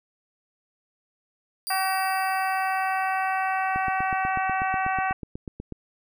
15% pulse tone with exponential decay, 4764 Hz, D8, 24 cents sharp, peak -22 dBFS, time 1.67-4.3 s, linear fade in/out 0 ms, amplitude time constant 570 ms
harmonic tone, 380.2 Hz, F#4, 47 cents sharp, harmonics 2 / 3 / 4 / 5 / 6 / 7, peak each -25 / -31 / -31 / -33 / -39 / -36 dBFS, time 1.7-5.13 s, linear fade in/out 5 ms
click train, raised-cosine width 3 ms, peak -21 dBFS, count 17, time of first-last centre 3.76-5.723 s, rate 8.15 Hz
effects none

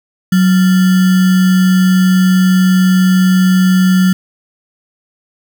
sine tone with sample-and-hold, 185.4 Hz, F#3, 4 cents sharp, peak -6 dBFS, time 0.32-4.13 s, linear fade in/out 5 ms, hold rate 1575 Hz, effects none

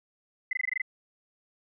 sine tone bursts, 2030 Hz, B6, 47 cents sharp, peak -25 dBFS, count 8, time 0.51-0.818 s, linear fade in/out 5 ms, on 21 ms, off 20 ms, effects none

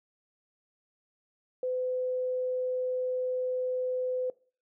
sine tone, 507 Hz, B4, 45 cents sharp, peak -28 dBFS, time 1.63-4.3 s, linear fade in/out 2 ms, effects noise-tail reverb RT60 0.4 s tail -21 dB re dry

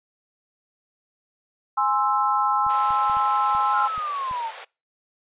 sine chord, Ab augmented, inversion none, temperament equal, 830.6 / 1046.5 / 1318.5 Hz, Ab5 / C6 / E6, 0 / 0 / 0 cents, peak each -23 dBFS, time 1.77-3.88 s, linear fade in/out 10 ms
clicks, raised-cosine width 5 ms, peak -31 dBFS, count 7, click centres 2.665 / 2.906 / 3.098 / 3.169 / 3.55 / 3.979 / 4.312 s
pink high-pass noise, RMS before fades -38 dBFS, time 2.69-4.65 s, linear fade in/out 10 ms, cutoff 500 Hz, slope 48 dB/octave
sine linear sweep, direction down, 1444 to 868 Hz, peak -25 dBFS, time 3.72-4.52 s, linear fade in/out 50 ms
effects noise-tail reverb RT60 0.3 s tail -25 dB re dry + resampled to 8000 Hz

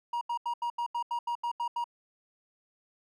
triangle tone bursts, 950 Hz, A#5, 33 cents sharp, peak -27 dBFS, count 11, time 0.13-1.842 s, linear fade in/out 5 ms, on 82 ms, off 81 ms, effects none

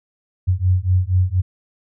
sine beating tone pair, 89.9 / 94.1 Hz, F#2 / F#2, -49 / +30 cents, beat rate 4.2 Hz, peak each -17 dBFS, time 0.47-1.42 s, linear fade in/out 20 ms, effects none

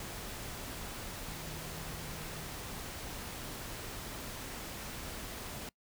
sine tone in noise, 156.7 Hz, D#3, 13 cents sharp, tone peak -48 dBFS, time 1.26-2.53 s, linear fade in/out 2 ms, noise pink, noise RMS -43 dBFS, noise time 0-5.69 s, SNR -8 dB, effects noise-tail reverb RT60 0.1 s tail -24 dB re dry

